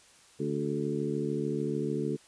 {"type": "harmonic tone with a mistuned harmonic", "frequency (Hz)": 73.42, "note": "D2", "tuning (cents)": 0, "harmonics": [2, 3, 4, 5, 6], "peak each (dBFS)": [-35, -35, -35, -35, -35], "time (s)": [0.39, 2.17], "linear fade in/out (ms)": 20, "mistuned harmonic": 6, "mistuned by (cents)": -26, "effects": ["white hiss -58 dBFS RMS until 2.27 s", "resampled to 22050 Hz"]}